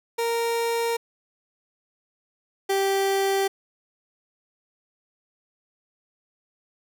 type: tone pair in turn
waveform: 30% pulse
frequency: 464.7 / 390.7 Hz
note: A#4 / G4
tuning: -5 / -6 cents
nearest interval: minor third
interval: 301 cents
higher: first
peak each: -20 / -18 dBFS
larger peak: second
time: 0.18-0.97 / 2.69-3.48 s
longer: neither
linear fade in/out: 10 ms
effects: none